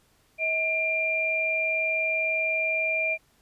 sine tone pair together, 640.1 / 2386 Hz, D#5 / D7, +49 / +27 cents, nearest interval octave + major seventh, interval 2278 cents, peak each -30 / -24 dBFS, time 0.38-3.18 s, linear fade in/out 50 ms, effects pink hiss -64 dBFS RMS until 3.41 s + resampled to 32000 Hz

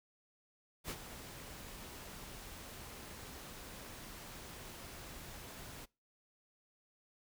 pink noise with ADSR envelope, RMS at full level -40 dBFS, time 0.84-5.86 s, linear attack 59 ms, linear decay 52 ms, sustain -10 dB, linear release 20 ms, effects noise-tail reverb RT60 0.3 s tail -25 dB re dry

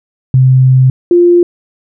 sine tone pair in turn, 130 / 349.3 Hz, C3 / F4, -11 / 0 cents, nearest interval octave + perfect fourth, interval 1711 cents, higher second, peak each -3 dBFS, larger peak neither, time 0.34-0.9 / 1.11-1.43 s, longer first, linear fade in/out 2 ms, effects none

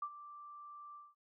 sine tone with ADSR envelope, 1174.7 Hz, D6, in tune, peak -35 dBFS, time 0.02-1.15 s, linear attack 5 ms, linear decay 63 ms, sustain -14 dB, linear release 200 ms, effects none

